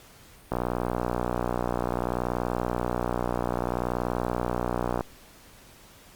click train, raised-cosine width 1 ms, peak -12 dBFS, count 273, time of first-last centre 0.52-5.008 s, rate 60.6 Hz, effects pink hiss -52 dBFS RMS until 6.15 s + Opus 48 kbps

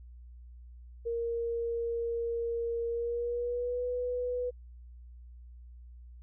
sine tone with pitch glide, 466.2 to 493.9 Hz, A#4 to B4, 0 to 0 cents, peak -30 dBFS, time 1.05-4.51 s, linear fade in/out 20 ms, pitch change +100 cents, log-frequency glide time 2.88-3.84 s, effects added 60 Hz sine -47 dBFS peak until 6.22 s

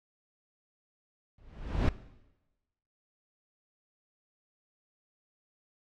brown noise with exponential growth, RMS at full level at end -21 dBFS, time 1.38-1.89 s, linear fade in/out 2 ms, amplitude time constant 110 ms, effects noise-tail reverb RT60 1.0 s tail -17 dB re dry + low-pass 4000 Hz 12 dB/octave

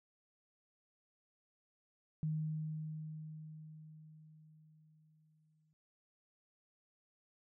sine tone with exponential decay, 155.56 Hz, D#3, in tune, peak -33 dBFS, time 2.23-5.73 s, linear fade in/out 0 ms, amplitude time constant 760 ms, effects none

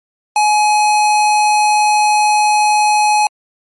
square tone, 843 Hz, G#5, 26 cents sharp, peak -10 dBFS, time 0.36-3.27 s, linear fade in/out 2 ms, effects MP3 48 kbps

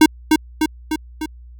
square tone with echo, 311.1 Hz, D#4, in tune, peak -6 dBFS, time 0.01-0.06 s, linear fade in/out 5 ms, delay 300 ms, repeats 4, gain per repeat -4 dB, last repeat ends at 1.26 s, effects added 60 Hz sine -37 dBFS peak until 1.59 s

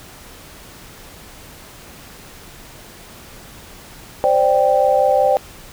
sine chord, C suspended second, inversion none, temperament just, 523.3 / 588.7 / 784.9 Hz, C5 / D5 / G5, 0 / +4 / +2 cents, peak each -16 dBFS, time 4.24-5.37 s, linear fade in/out 0 ms, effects pink hiss -40 dBFS RMS until 5.72 s

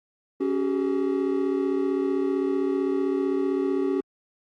triangle chord, C# suspended fourth, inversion none, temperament equal with one note detuned, 277.2 / 379.7 / 415.3 Hz, C#4 / F#4 / G#4, 0 / +45 / 0 cents, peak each -24 / -23 / -29 dBFS, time 0.4-4.01 s, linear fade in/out 10 ms, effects Opus 32 kbps

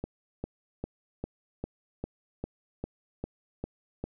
click train, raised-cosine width 2 ms, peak -20 dBFS, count 11, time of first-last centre 0.04-4.04 s, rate 2.5 Hz, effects none

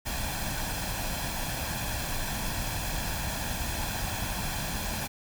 pink noise with comb filter, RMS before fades -32 dBFS, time 0.05-5.08 s, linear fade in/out 20 ms, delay 1.2 ms, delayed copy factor +0.6, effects none

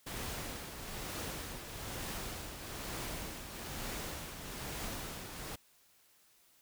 pink noise with tremolo, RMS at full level -40 dBFS, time 0.06-5.56 s, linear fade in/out 10 ms, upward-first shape triangle, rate 1.1 Hz, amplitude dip 55%, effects white hiss -67 dBFS RMS until 6.61 s

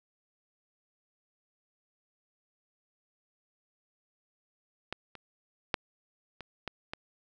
clicks, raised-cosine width 0.3 ms, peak -18 / -29 / -10 / -26 / -19 / -20 dBFS, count 6, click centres 4.926 / 5.153 / 5.742 / 6.407 / 6.677 / 6.935 s, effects none

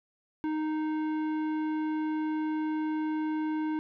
sine tone with tanh clipping, 310 Hz, D#4, 6 cents flat, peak -30 dBFS, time 0.44-3.79 s, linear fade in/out 0 ms, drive 13 dB, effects none

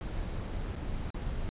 brown noise with dropouts, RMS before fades -35 dBFS, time 0.01-1.49 s, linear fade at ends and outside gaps 0 ms, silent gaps 0.754-0.762 / 1.104-1.145 s, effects resampled to 8000 Hz

